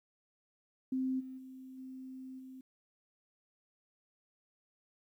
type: tone with level steps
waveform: sine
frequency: 260.5 Hz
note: C4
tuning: 7 cents flat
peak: -31 / -43 / -47 / -44 / -47 dBFS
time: 0.92-2.61 s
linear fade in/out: 5 ms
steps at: 1.19 / 1.37 / 1.77 / 2.38 s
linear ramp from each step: 20 ms
effects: 12-bit